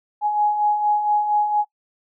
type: beating tone pair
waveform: sine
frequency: 833 / 837.3 Hz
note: G#5 / G#5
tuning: +5 / +14 cents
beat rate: 4.3 Hz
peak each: -26 / -17 dBFS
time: 0.21-1.65 s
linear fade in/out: 50 ms
effects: noise-tail reverb RT60 0.1 s tail -21 dB re dry